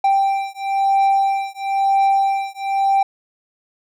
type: beating tone pair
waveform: triangle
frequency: 784 / 785 Hz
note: G5 / G5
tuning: 0 / +2 cents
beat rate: 1 Hz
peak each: -16 dBFS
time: 0.04-3.03 s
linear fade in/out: 5 ms
effects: none